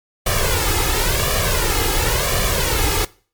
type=noise with flanger; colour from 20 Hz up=pink; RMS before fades=-18 dBFS; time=0.26-3.05 s; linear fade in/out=5 ms; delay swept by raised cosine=1.7 to 2.4 ms; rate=0.94 Hz; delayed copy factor=+0.75; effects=noise-tail reverb RT60 0.4 s tail -21 dB re dry + MP3 96 kbps